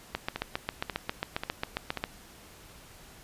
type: two click trains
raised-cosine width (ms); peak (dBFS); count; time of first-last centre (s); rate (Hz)
0.3; -16 / -13; 4 / 15; 0.36-1.973 / 0.15-2.039; 1.86 / 7.41
effects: pink hiss -52 dBFS RMS until 3.23 s + resampled to 32000 Hz